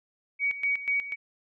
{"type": "tone with tremolo", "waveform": "sine", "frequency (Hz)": 2255, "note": "C#7", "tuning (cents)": 29, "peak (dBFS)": -23, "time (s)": [0.39, 1.16], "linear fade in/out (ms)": 50, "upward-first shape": "square", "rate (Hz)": 4.1, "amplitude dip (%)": 75, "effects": []}